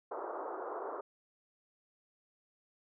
pink band-pass noise, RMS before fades -41 dBFS, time 0.11-1.01 s, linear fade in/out 5 ms, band 350 to 1300 Hz, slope 48 dB/octave, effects none

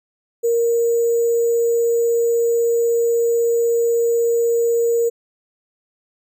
sine tone with sample-and-hold, 466.2 Hz, A#4, in tune, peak -14 dBFS, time 0.43-5.1 s, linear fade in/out 20 ms, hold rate 7350 Hz, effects none

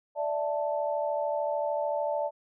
sine chord, D suspended second, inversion none, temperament just, 587.3 / 660.7 / 881 Hz, D5 / E5 / A5, 0 / +4 / +2 cents, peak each -29 / -33 / -33 dBFS, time 0.15-2.31 s, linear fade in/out 50 ms, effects none

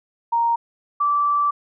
sine tone pair in turn, 932.3 / 1163.1 Hz, A#5 / D6, 0 / -17 cents, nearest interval major third, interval 383 cents, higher second, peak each -16 dBFS, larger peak neither, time 0.32-0.56 / 1-1.51 s, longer second, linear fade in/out 10 ms, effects none

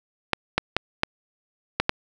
clicks, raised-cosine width 0.3 ms, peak -3 dBFS, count 6, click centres 0.333 / 0.58 / 0.766 / 1.034 / 1.8 / 1.894 s, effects none

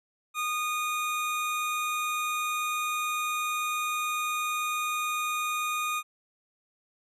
25% pulse tone, 1229 Hz, D#6, 22 cents flat, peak -24 dBFS, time 0.34-6.03 s, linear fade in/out 50 ms, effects resampled to 32000 Hz

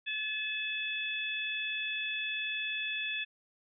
harmonic tone, 861 Hz, A5, 38 cents flat, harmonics 2 / 3 / 4, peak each -39 / -35 / -38 dBFS, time 0.06-3.25 s, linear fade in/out 20 ms, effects none

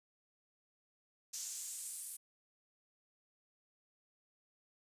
brown noise with high-pass filter sweep, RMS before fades -45 dBFS, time 1.33-2.17 s, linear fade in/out 10 ms, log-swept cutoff 6300 to 9800 Hz, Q 2.8, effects resampled to 32000 Hz

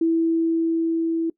sine tone with level ramp, 328.9 Hz, E4, 4 cents flat, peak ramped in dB -16 to -20 dBFS, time 0.01-1.3 s, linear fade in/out 5 ms, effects noise-tail reverb RT60 0.1 s tail -20 dB re dry

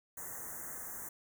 white band-stop noise, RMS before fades -44 dBFS, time 0.17-1.09 s, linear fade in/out 5 ms, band 2000 to 6100 Hz, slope 96 dB/octave, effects none

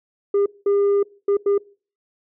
sine tone bursts at uneven times, 402.6 Hz, G4, 46 cents sharp, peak -12 dBFS, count 4, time 0.34-0.46 / 0.66-1.03 / 1.28-1.37 / 1.46-1.58 s, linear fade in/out 5 ms, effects noise-tail reverb RT60 0.4 s tail -24 dB re dry + tanh soft clip ceiling -14 dBFS

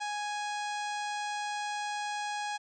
harmonic tone, 830.6 Hz, G#5, in tune, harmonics 1 / 2 / 3 / 4 / 5 / 6 / 7 / 8 / 9 / 10, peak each -34 / -40 / -44 / -46 / -48 / -50 / -51 / -52 / -53 / -54 dBFS, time 0-2.58 s, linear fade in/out 20 ms, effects none

